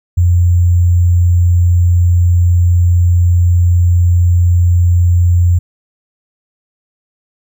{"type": "tone with sample-and-hold", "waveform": "sine", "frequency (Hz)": 87.6, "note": "F2", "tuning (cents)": 6, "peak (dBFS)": -6, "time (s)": [0.17, 5.59], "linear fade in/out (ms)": 10, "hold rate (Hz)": 7350, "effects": []}